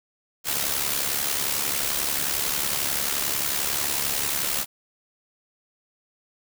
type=noise with amplitude modulation; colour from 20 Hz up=white; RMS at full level=-23 dBFS; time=0.44-4.66 s; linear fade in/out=50 ms; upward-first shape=sine; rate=71.2 Hz; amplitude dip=60%; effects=none